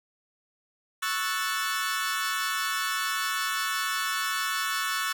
sawtooth chord, F# minor seventh, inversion second, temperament equal, 1108.7 / 1318.5 / 1480 / 1760 Hz, C#6 / E6 / F#6 / A6, 0 / 0 / 0 / 0 cents, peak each -29 dBFS, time 1.02-5.13 s, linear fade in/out 10 ms, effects none

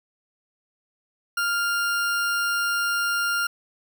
40% pulse tone, 1400 Hz, F6, 4 cents sharp, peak -21 dBFS, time 1.37-3.47 s, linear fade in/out 5 ms, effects none

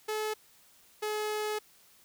sawtooth tone pair in turn, 430 / 425.1 Hz, A4 / G#4, -40 / +40 cents, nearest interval unison, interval 20 cents, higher first, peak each -27 dBFS, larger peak neither, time 0.08-0.34 / 1.02-1.59 s, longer second, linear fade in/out 10 ms, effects white hiss -61 dBFS RMS until 2.04 s

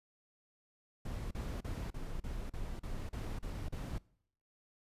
brown noise bursts, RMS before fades -40 dBFS, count 10, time 1.05-3.983 s, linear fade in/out 5 ms, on 260 ms, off 37 ms, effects noise-tail reverb RT60 0.7 s tail -24 dB re dry + resampled to 32000 Hz

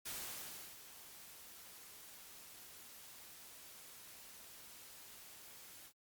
white noise with ADSR envelope, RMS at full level -44 dBFS, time 0.05-5.93 s, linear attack 18 ms, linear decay 690 ms, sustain -12 dB, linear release 72 ms, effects Opus 48 kbps

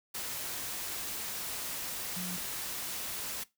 sine tone in noise, 180.1 Hz, F#3, 46 cents flat, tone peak -37 dBFS, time 2.16-2.37 s, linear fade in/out 10 ms, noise white, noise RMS -38 dBFS, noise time 0.14-3.44 s, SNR -2 dB, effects noise-tail reverb RT60 0.2 s tail -19 dB re dry

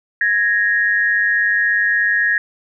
sine tone pair together, 1661.2 / 1864.6 Hz, G#6 / A#6, 0 / 0 cents, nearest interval major second, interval 200 cents, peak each -16 dBFS, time 0.21-2.38 s, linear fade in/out 2 ms, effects none

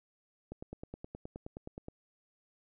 click train, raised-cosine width 2 ms, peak -29 dBFS, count 14, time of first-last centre 0.52-1.884 s, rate 9.53 Hz, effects none

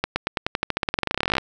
accelerating click train, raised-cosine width 0.3 ms, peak -5 dBFS, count 28, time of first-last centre 0.04-1.382 s, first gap 120 ms, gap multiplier 0.92, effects none

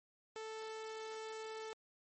sawtooth tone, 440 Hz, A4, in tune, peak -40 dBFS, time 0.36-1.73 s, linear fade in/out 0 ms, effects MP3 32 kbps

